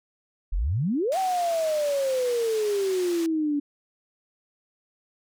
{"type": "exponential two-way sweep", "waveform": "sine", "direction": "up then down", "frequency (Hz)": [36.71, 772, 284.9], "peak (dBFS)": -22, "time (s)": [0.52, 3.6], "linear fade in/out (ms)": 10, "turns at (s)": 1.18}
{"type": "band-pass noise", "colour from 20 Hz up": "white", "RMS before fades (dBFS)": -40, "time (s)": [1.12, 3.26], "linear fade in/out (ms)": 0, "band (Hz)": [260, 7800], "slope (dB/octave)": 12}
{"effects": []}